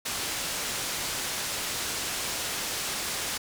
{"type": "low-pass noise", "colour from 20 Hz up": "white", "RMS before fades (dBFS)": -32, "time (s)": [0.05, 3.38], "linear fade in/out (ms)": 10, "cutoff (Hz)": 8400, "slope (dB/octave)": 12, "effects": []}